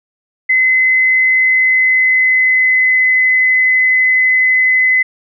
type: tone with pitch glide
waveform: sine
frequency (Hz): 2041 to 2028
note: C7 to B6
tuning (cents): -44 to +45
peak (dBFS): -8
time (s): 0.49-5.03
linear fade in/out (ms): 10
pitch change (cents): -11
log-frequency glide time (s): 1.38-3.07
effects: none